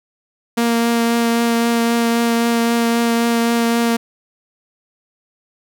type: tone with vibrato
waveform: sawtooth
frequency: 233.1 Hz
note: A#3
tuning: in tune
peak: -10 dBFS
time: 0.57-3.97 s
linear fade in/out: 10 ms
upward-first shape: triangle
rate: 3.8 Hz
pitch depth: 13 cents each way
effects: none